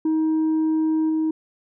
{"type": "tone with level steps", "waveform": "sine", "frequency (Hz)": 315.8, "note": "D#4", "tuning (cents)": 26, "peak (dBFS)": [-15, -17], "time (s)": [0.05, 1.31], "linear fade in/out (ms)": 5, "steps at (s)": 1.09, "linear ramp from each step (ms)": 10, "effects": ["tanh soft clip ceiling -17 dBFS"]}